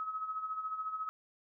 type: tone with tremolo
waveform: sine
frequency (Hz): 1280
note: D#6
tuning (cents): +49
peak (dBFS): -33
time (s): 0-1.09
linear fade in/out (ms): 0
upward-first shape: sine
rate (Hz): 14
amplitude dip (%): 60
effects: none